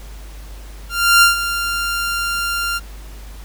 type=tone with ADSR envelope; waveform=sawtooth; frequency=1391 Hz; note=F6; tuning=7 cents flat; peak=-3 dBFS; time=0.89-2.8 s; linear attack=330 ms; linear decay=130 ms; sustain=-12 dB; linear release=33 ms; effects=added 50 Hz sine -32 dBFS peak until 3.44 s + pink hiss -43 dBFS RMS until 3.44 s